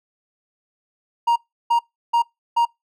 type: tone bursts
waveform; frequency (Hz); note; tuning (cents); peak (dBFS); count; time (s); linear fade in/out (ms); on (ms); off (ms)
triangle; 939; A#5; +12; -12; 4; 1.27-2.654; 10; 91; 340
effects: noise-tail reverb RT60 0.2 s tail -26 dB re dry